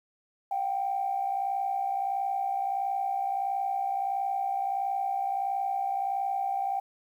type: tone pair together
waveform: sine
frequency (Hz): 722.5 / 784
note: F#5 / G5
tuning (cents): -41 / 0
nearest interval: minor second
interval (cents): 141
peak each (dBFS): -33 / -27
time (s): 0.51-6.8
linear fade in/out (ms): 5
effects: tanh soft clip ceiling -20 dBFS + 10-bit